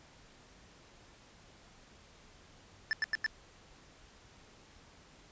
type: tone bursts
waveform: square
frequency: 1759 Hz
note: A6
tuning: 1 cent flat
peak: -29 dBFS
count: 4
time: 2.91-3.263 s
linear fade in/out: 0 ms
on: 20 ms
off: 91 ms
effects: pink hiss -59 dBFS RMS until 5.31 s + resampled to 16000 Hz